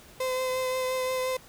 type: tone with vibrato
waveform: 35% pulse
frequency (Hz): 514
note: C5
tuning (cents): -31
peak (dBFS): -25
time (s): 0.2-1.37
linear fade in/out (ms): 5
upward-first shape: triangle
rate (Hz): 5.7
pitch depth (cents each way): 17
effects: pink hiss -52 dBFS RMS until 1.48 s